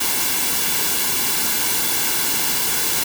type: noise with comb filter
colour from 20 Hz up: white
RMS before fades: -20 dBFS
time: 0-3.04 s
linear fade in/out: 10 ms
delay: 1.6 ms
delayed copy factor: -0.55
effects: none